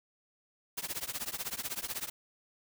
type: noise with tremolo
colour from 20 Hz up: white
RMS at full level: -34 dBFS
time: 0.77-2.1 s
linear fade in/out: 10 ms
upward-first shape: triangle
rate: 16 Hz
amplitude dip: 100%
effects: none